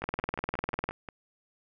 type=two click trains; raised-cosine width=0.5 ms; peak=-24 / -15 dBFS; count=7 / 18; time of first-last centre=0.02-1.088 / 0.04-0.89 s; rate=5.62 / 20 Hz; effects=none